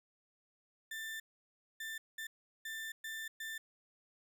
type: tone bursts at uneven times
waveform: 35% pulse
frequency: 1780 Hz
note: A6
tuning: 20 cents sharp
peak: -39 dBFS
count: 6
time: 0.91-1.2 / 1.8-1.98 / 2.18-2.27 / 2.65-2.92 / 3.04-3.28 / 3.4-3.58 s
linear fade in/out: 5 ms
effects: none